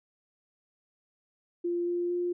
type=tone with pitch steps; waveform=sine; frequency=347.2 / 349.8 / 352.5 Hz; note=F4 / F4 / F4; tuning=-10 / +3 / +16 cents; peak=-27 dBFS; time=1.64-2.33 s; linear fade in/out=10 ms; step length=230 ms; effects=none

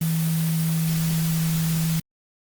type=tone in noise; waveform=sine; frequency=162.1 Hz; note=E3; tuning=29 cents flat; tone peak=-20 dBFS; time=0.01-2 s; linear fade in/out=5 ms; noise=white; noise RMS=-32 dBFS; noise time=0.01-2 s; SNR=+9 dB; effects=Opus 24 kbps

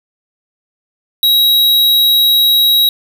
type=tone; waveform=square; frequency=3840 Hz; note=B7; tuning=49 cents flat; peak=-8 dBFS; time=1.23-2.89 s; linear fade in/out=2 ms; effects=8-bit

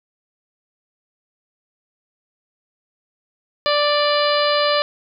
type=harmonic tone with a mistuned harmonic; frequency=587.3 Hz; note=D5; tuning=in tune; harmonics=1 / 2 / 3 / 4 / 5 / 6 / 7 / 8; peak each=-18 / -21 / -26 / -29 / -26 / -29 / -25 / -28 dBFS; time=3.66-4.82 s; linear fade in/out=0 ms; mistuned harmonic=8; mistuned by=+41 cents; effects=none

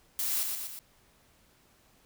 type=noise with echo; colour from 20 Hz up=blue; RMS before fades=-31 dBFS; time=0.19-0.43 s; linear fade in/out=0 ms; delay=120 ms; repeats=3; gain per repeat=-4 dB; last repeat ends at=0.79 s; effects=pink hiss -64 dBFS RMS until 2.05 s

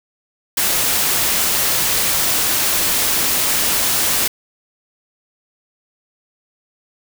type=noise; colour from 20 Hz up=white; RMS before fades=-17 dBFS; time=0.57-4.28 s; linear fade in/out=5 ms; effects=none

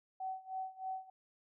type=tone with tremolo; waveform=sine; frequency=757 Hz; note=F#5; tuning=39 cents sharp; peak=-36 dBFS; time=0.2-1.1 s; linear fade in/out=5 ms; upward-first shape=sine; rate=3.2 Hz; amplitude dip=90%; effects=none

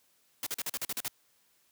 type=noise bursts; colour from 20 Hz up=white; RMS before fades=-34 dBFS; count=9; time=0.43-1.081 s; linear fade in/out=2 ms; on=35 ms; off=42 ms; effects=white hiss -69 dBFS RMS until 1.71 s + high-pass 80 Hz 12 dB/octave

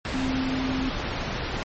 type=tone in noise; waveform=sine; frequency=261.6 Hz; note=C4; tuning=in tune; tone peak=-25 dBFS; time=0.14-0.89 s; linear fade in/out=0 ms; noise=pink; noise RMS=-29 dBFS; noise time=0.05-1.63 s; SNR=+1 dB; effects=low-pass 4000 Hz 12 dB/octave + MP3 32 kbps

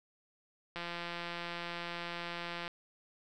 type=click train; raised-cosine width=0.3 ms; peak=-24 dBFS; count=331; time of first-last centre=0.76-2.679 s; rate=172 Hz; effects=none

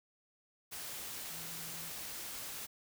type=tone in noise; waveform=sine; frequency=164.81 Hz; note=E3; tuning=in tune; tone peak=-54 dBFS; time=1.3-1.91 s; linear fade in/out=20 ms; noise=white; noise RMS=-44 dBFS; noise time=0.71-2.67 s; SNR=-13 dB; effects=none

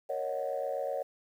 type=chord; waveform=sine; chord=D# minor seventh; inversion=second; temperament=equal; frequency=466.2 / 554.4 / 622.3 / 740 Hz; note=A#4 / C#5 / D#5 / F#5; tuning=0 / 0 / 0 / 0 cents; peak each=-39 / -33 / -37 / -38 dBFS; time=0.09-1.03 s; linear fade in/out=10 ms; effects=tanh soft clip ceiling -23 dBFS + 10-bit

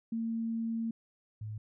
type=tone pair in turn; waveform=sine; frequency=227.4 / 107.32 Hz; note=A#3 / A2; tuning=-43 / -43 cents; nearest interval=octave + minor second; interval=1300 cents; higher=first; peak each=-31 / -37 dBFS; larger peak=first; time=0.12-0.91 / 1.41-1.58 s; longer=first; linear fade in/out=5 ms; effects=none

